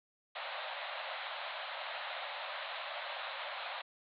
pink band-pass noise, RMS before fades -42 dBFS, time 0.35-3.82 s, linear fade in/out 10 ms, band 550 to 4100 Hz, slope 96 dB/octave, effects none

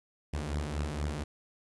sawtooth beating tone pair, 72.4 / 76.6 Hz, D2 / D#2, -24 / -27 cents, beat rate 4.2 Hz, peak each -30 / -32 dBFS, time 0.33-1.24 s, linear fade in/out 10 ms, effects resampled to 24000 Hz + 11-bit

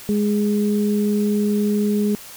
sine tone pair together, 207.7 / 415.3 Hz, G#3 / G#4, 0 / 0 cents, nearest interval octave, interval 1200 cents, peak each -17 / -23 dBFS, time 0.09-2.15 s, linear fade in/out 0 ms, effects white hiss -39 dBFS RMS until 2.36 s

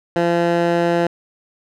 15% pulse tone with band-pass filter, 171.2 Hz, F3, 34 cents flat, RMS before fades -17 dBFS, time 0.16-1.07 s, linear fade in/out 2 ms, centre 640 Hz, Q 0.51, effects none

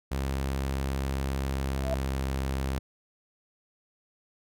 sawtooth tone with pitch glide, 67.5 to 66.88 Hz, C#2 to C2, -45 to +39 cents, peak -24 dBFS, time 0.11-2.79 s, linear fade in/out 10 ms, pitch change -16 cents, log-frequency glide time 1.42-2.16 s
sine tone with exponential growth, 660 Hz, E5, 2 cents sharp, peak -24 dBFS, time 1.71-1.94 s, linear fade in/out 1 ms, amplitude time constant 50 ms
effects none

